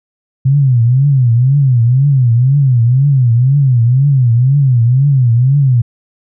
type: tone with vibrato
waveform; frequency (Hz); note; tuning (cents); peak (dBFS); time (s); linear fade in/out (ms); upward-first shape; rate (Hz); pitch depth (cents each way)
sine; 128.8; C3; -27; -6; 0.45-5.82; 10; triangle; 2; 220
effects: none